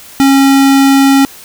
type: tone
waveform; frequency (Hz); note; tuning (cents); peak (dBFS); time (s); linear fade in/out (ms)
square; 273.2; C#4; -25; -5; 0.2-1.25; 0
effects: white hiss -34 dBFS RMS until 1.44 s